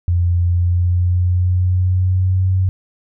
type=tone with pitch glide; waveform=sine; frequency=87.31 to 93.58 Hz; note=F2 to F#2; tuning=0 to +20 cents; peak=-12 dBFS; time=0.08-2.69 s; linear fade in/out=0 ms; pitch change=+120 cents; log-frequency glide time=0.44-2.48 s; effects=none